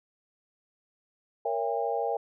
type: chord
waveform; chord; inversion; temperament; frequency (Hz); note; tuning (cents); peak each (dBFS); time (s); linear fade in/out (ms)
sine; A# diminished seventh; none; just; 466.2 / 559.4 / 671.3 / 805.5; A#4 / C#5 / E5 / G5; 0 / +16 / +31 / +47; -31 / -34 / -33 / -31; 1.45-2.17; 5
effects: none